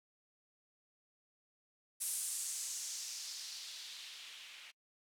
violet noise with low-pass filter sweep, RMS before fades -44 dBFS, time 2-4.72 s, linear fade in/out 20 ms, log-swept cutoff 10000 to 2500 Hz, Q 2, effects noise-tail reverb RT60 0.1 s tail -26 dB re dry

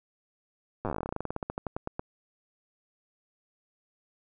slowing click train, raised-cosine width 1 ms, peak -18 dBFS, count 28, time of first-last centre 0.85-1.995 s, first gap 8 ms, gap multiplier 1.11, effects none

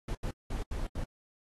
brown noise bursts at uneven times, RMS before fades -34 dBFS, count 5, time 0.08-0.15 / 0.23-0.31 / 0.5-0.63 / 0.71-0.87 / 0.95-1.04 s, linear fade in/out 5 ms, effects AAC 32 kbps

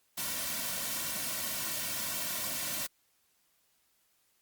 white noise with comb filter, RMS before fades -35 dBFS, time 0.17-2.87 s, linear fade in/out 10 ms, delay 2.4 ms, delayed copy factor -0.7, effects white hiss -72 dBFS RMS until 4.41 s + Opus 48 kbps

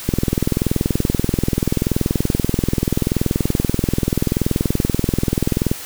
click train, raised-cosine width 3 ms, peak -3 dBFS, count 118, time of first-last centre 0.09-5.715 s, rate 20.8 Hz, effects white hiss -32 dBFS RMS until 5.85 s

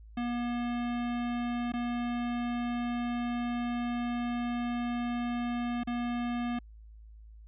square tone with dropouts, 240.3 Hz, B3, 47 cents flat, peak -31 dBFS, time 0.17-6.59 s, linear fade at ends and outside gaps 5 ms, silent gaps 1.721-1.736 / 5.835-5.872 s, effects added 54 Hz sine -48 dBFS peak until 7.47 s + resampled to 8000 Hz

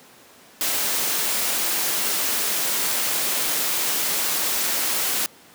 white noise, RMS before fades -23 dBFS, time 0.61-5.26 s, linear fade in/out 0 ms, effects pink hiss -49 dBFS RMS until 5.54 s + high-pass 200 Hz 12 dB/octave

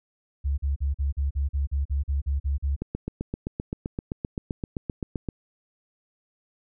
sine tone bursts, 69.9 Hz, C#2, 15 cents sharp, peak -22 dBFS, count 13, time 0.44-2.764 s, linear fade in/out 20 ms, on 140 ms, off 42 ms
click train, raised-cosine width 3 ms, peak -16 dBFS, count 20, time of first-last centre 2.82-5.288 s, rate 7.7 Hz
effects none

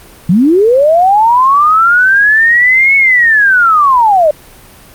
sine linear two-way sweep, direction up then down, 159.3 to 2217 to 579 Hz, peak -4 dBFS, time 0.29-4.31 s, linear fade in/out 5 ms, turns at 2.96 s, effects pink hiss -37 dBFS RMS until 4.94 s + Opus 32 kbps

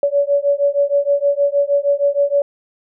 sine beating tone pair, 565 / 571.4 Hz, C#5 / D5, +33 / -48 cents, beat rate 6.4 Hz, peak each -16 / -16 dBFS, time 0.03-2.42 s, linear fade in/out 2 ms, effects none

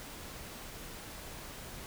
silence, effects pink hiss -46 dBFS RMS until 1.86 s

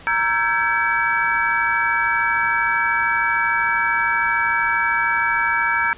sine tone cluster, 933 / 1339 / 1566 / 1679 / 2285 Hz, A#5 / E6 / G6 / G#6 / D7, +1 / +27 / -2 / +18 / -48 cents, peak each -23 dBFS, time 0.07-5.93 s, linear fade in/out 0 ms, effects pink hiss -42 dBFS RMS until 5.97 s + resampled to 8000 Hz

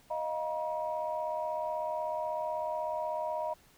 sine chord, Eb suspended second, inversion none, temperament equal with one note detuned, 622.3 / 698.5 / 954.7 Hz, Eb5 / F5 / Bb5, 0 / 0 / +41 cents, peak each -34 / -39 / -35 dBFS, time 0.1-3.54 s, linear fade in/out 10 ms, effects tanh soft clip ceiling -22 dBFS + pink hiss -62 dBFS RMS until 3.77 s

